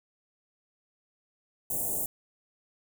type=band-stop noise; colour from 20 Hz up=white; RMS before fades=-31 dBFS; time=1.7-2.06 s; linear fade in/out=2 ms; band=800 to 7400 Hz; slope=48 dB/octave; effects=none